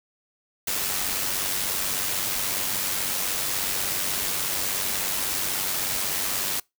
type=noise with amplitude modulation; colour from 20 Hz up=white; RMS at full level=-25 dBFS; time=0.67-6.6 s; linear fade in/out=5 ms; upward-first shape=sine; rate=96.4 Hz; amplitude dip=40%; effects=noise-tail reverb RT60 0.2 s tail -25 dB re dry